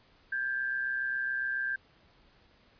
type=tone pair together; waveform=sine; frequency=1582.8 / 1710 Hz; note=G6 / A6; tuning=+16 / -50 cents; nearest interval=minor second; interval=134 cents; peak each=-30 / -38 dBFS; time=0.32-1.76 s; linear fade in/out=5 ms; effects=pink hiss -63 dBFS RMS until 2.79 s + resampled to 11025 Hz